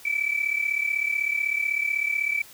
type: tone pair together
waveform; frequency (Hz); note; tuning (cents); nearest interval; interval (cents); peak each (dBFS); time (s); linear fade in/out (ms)
sine; 2294 / 2330; D7 / D7; -41 / -14; unison; 27; -25; 0.05-2.42; 5
effects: tanh soft clip ceiling -15 dBFS + white hiss -48 dBFS RMS until 2.53 s